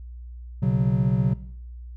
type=chord; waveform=triangle; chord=B suspended second; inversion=none; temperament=just; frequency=123.47 / 138.9 / 185.21 Hz; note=B2 / C#3 / F#3; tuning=0 / +4 / +2 cents; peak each=-21 dBFS; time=0.62-1.34 s; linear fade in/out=10 ms; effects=noise-tail reverb RT60 0.7 s tail -18 dB re dry + added 60 Hz sine -36 dBFS peak until 1.96 s